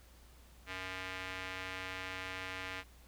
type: tone with band-pass filter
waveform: square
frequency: 93.4 Hz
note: F#2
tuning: 17 cents sharp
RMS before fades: -43 dBFS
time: 0.66-2.84 s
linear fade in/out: 50 ms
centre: 2200 Hz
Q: 1.5
effects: added 60 Hz sine -58 dBFS peak until 3.07 s + pink hiss -63 dBFS RMS until 3.07 s